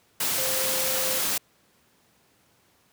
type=tone in noise; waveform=sine; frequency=523.3 Hz; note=C5; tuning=in tune; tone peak=-32 dBFS; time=0.38-1.19 s; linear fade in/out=5 ms; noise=white; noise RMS=-26 dBFS; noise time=0.2-1.38 s; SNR=-9 dB; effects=pink hiss -63 dBFS RMS until 2.92 s + high-pass 100 Hz 12 dB/octave